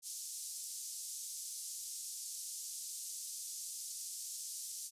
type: band-pass noise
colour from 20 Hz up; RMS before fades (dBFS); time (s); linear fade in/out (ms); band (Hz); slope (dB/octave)
pink; -45; 0.02-4.91; 50; 5600 to 11000; 24
effects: resampled to 32000 Hz